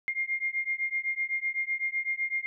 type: beating tone pair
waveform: sine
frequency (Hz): 2116 / 2123.9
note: C7 / C7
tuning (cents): +19 / +25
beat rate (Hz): 7.9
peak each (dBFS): -31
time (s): 0.08-2.46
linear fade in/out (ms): 0
effects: none